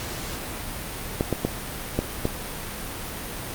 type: clicks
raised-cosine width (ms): 2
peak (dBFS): -8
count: 5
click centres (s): 1.209 / 1.327 / 1.45 / 1.99 / 2.254
effects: pink hiss -33 dBFS RMS until 3.54 s + Opus 48 kbps